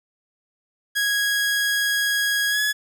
sawtooth tone with pitch glide, 1654 to 1692.7 Hz, G#6 to G#6, -8 to +33 cents, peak -16 dBFS, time 0.95-2.73 s, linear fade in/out 20 ms, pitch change +41 cents, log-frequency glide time 2.49-2.6 s, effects none

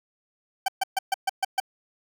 40% pulse tone bursts, 772 Hz, G5, 27 cents flat, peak -20 dBFS, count 7, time 0.66-1.601 s, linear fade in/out 5 ms, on 23 ms, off 130 ms, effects none

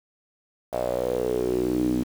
sawtooth tone with band-pass filter sweep, 61.74 Hz, B1, in tune, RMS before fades -25 dBFS, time 0.72-2.04 s, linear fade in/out 20 ms, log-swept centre 640 to 270 Hz, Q 6.8, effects 7-bit

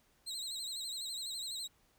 30% pulse tone with vibrato, 3989 Hz, B7, 17 cents sharp, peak -36 dBFS, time 0.26-1.68 s, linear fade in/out 20 ms, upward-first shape sine, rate 12 Hz, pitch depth 96 cents each way, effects pink hiss -71 dBFS RMS until 1.98 s

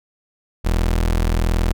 30% pulse tone, 41.25 Hz, E1, 2 cents sharp, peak -13 dBFS, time 0.64-1.73 s, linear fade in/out 20 ms, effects none

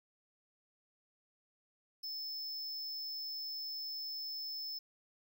square tone, 5250 Hz, E8, 8 cents flat, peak -40 dBFS, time 2.03-4.79 s, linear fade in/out 10 ms, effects none

